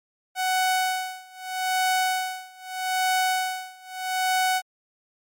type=tone with tremolo; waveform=sawtooth; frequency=745 Hz; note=F#5; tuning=12 cents sharp; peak=-16 dBFS; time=0.35-4.62 s; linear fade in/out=50 ms; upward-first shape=sine; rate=0.8 Hz; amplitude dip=95%; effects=MP3 64 kbps